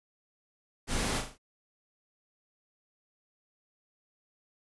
pink noise with echo, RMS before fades -32 dBFS, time 0.87-1.23 s, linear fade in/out 50 ms, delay 38 ms, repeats 4, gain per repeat -6 dB, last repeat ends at 1.382 s, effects resampled to 24000 Hz

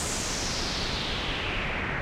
pink noise with low-pass filter sweep, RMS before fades -30 dBFS, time 0-2.01 s, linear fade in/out 0 ms, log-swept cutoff 8100 to 1900 Hz, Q 2.9, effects none

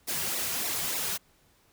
white noise with flanger, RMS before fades -31 dBFS, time 0.07-1.18 s, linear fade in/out 20 ms, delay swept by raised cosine 0.63 to 3.93 ms, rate 3.4 Hz, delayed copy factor -0.8, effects pink hiss -64 dBFS RMS until 1.72 s

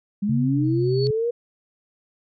sine linear sweep, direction up, 196 to 482.5 Hz, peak -20 dBFS, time 0.22-1.31 s, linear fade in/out 10 ms
sine tone with pitch glide, 136.4 to 129.12 Hz, C#3 to C3, -28 to -23 cents, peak -21 dBFS, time 0.29-1.11 s, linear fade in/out 5 ms, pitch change -95 cents, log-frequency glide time 0.53-0.67 s
sine tone with exponential growth, 4435 Hz, C#8, in tune, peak -27 dBFS, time 0.64-1.07 s, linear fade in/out 0 ms, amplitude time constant 92 ms
effects none

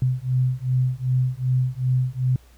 sine beating tone pair, 126.6 / 129.2 Hz, B2 / C3, +43 / -21 cents, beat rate 2.6 Hz, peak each -22 dBFS, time 0.02-2.36 s, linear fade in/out 2 ms, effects added 60 Hz sine -49 dBFS peak until 2.57 s + pink hiss -57 dBFS RMS until 2.57 s

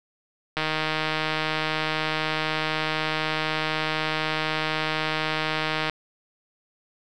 click train, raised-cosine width 0.3 ms, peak -9 dBFS, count 832, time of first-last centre 0.57-5.897 s, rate 156 Hz, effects none

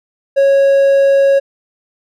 triangle tone, 551 Hz, C#5, 11 cents flat, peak -5 dBFS, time 0.36-1.4 s, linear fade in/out 20 ms, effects none

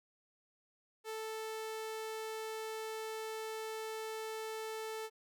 sawtooth tone, 440 Hz, A4, in tune, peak -36 dBFS, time 1.04-5.1 s, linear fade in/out 50 ms, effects none

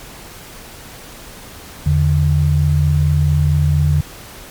sine tone pair together, 82.41 / 146.84 Hz, E2 / D3, 0 / 0 cents, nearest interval minor seventh, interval 1000 cents, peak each -14 / -13 dBFS, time 1.86-4.01 s, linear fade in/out 5 ms, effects pink hiss -36 dBFS RMS until 4.5 s + MP3 96 kbps

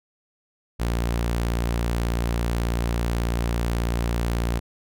sawtooth tone, 58.27 Hz, A#1, in tune, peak -18 dBFS, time 0.79-4.6 s, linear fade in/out 20 ms, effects none

